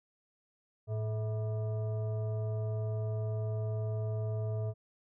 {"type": "tone with frequency modulation", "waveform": "sine", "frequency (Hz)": 110, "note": "A2", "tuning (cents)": 0, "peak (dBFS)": -31, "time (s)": [0.87, 4.74], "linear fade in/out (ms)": 50, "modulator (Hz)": 541, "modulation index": 0.54, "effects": []}